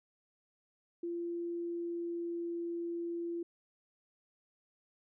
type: tone with pitch glide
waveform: sine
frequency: 342.9 to 340.9 Hz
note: F4 to F4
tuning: -32 to -42 cents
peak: -35 dBFS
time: 1.03-3.43 s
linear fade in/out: 5 ms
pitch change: -10 cents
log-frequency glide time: 1.51-2.58 s
effects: none